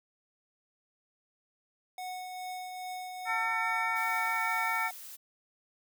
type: tone with tremolo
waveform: square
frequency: 736 Hz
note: F#5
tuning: 9 cents flat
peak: -37 dBFS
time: 1.98-4.91 s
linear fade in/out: 2 ms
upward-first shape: triangle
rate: 2.4 Hz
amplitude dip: 35%
type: harmonic tone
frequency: 450.6 Hz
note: A4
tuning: 41 cents sharp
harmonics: 2 / 3 / 4 / 5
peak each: -34 / -34 / -36 / -33 dBFS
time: 3.25-4.91 s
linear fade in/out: 50 ms
type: noise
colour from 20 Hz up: blue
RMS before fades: -46 dBFS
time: 3.95-5.17 s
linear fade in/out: 20 ms
effects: none